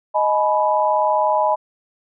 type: chord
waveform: sine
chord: G# minor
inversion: second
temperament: equal with one note detuned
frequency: 622.3 / 848.1 / 987.8 Hz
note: D#5 / G#5 / B5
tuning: 0 / +36 / 0 cents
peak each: -19 dBFS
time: 0.14-1.56 s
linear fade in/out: 20 ms
effects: none